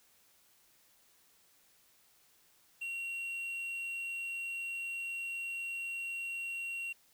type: tone with quantisation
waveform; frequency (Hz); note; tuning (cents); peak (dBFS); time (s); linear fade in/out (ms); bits
triangle; 2744; F7; -31; -35; 2.81-6.93; 10; 10
effects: white hiss -67 dBFS RMS until 7.13 s